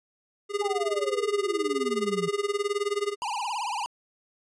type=tone with tremolo; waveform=square; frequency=408.2 Hz; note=G#4; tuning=30 cents flat; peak=-23 dBFS; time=0.49-3.16 s; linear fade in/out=50 ms; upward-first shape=sine; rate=19 Hz; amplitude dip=90%
type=exponential sweep; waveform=sine; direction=down; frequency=846 to 164.81 Hz; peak=-31 dBFS; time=0.61-2.29 s; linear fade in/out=10 ms
type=tone with vibrato; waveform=square; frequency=900 Hz; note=A5; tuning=39 cents sharp; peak=-29 dBFS; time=3.22-3.86 s; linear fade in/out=0 ms; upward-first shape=triangle; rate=18 Hz; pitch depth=240 cents each way
effects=resampled to 22050 Hz